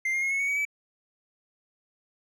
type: tone with pitch steps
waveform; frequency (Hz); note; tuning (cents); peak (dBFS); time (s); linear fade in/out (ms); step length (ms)
triangle; 2093 / 2126 / 2159 / 2193 / 2228 / 2263 / 2298; C7 / C7 / C#7 / C#7 / C#7 / C#7 / D7; 0 / +27 / -46 / -19 / +8 / +35 / -38; -23; 0.05-0.652; 5; 86
effects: none